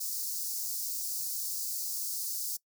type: high-pass noise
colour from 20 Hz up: white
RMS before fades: -35 dBFS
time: 0-2.57 s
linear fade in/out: 10 ms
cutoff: 4600 Hz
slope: 48 dB/octave
effects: noise-tail reverb RT60 0.1 s tail -22 dB re dry